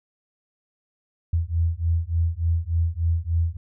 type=beating tone pair; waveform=sine; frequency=81.9 / 85.3 Hz; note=E2 / F2; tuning=-11 / -40 cents; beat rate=3.4 Hz; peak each=-23 dBFS; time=1.33-3.57 s; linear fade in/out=5 ms; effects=none